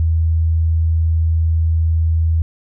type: tone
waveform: sine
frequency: 81.2 Hz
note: E2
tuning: 26 cents flat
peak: -12 dBFS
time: 0-2.42 s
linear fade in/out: 0 ms
effects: none